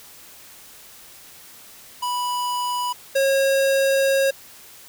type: tone pair in turn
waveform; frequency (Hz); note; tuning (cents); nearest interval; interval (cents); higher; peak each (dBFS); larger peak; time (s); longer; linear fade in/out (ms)
square; 984 / 543.4; B5 / C#5; -7 / -35; minor seventh; 1028; first; -23 / -17; second; 2.02-2.93 / 3.15-4.31; second; 10
effects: white hiss -45 dBFS RMS until 4.88 s